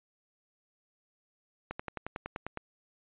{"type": "slowing click train", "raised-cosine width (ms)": 0.5, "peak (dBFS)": -21, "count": 10, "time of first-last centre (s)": [1.71, 2.574], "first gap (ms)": 85, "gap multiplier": 1.03, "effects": ["resampled to 8000 Hz"]}